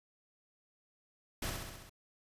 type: noise with echo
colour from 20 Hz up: pink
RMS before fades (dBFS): -37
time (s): 1.42-1.5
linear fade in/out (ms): 5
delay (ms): 66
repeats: 6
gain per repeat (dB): -3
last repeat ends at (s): 1.896
effects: resampled to 32000 Hz